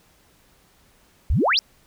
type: exponential sweep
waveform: sine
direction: up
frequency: 49.25 to 5690 Hz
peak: -16 dBFS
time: 1.3-1.59 s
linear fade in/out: 0 ms
effects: pink hiss -58 dBFS RMS until 1.86 s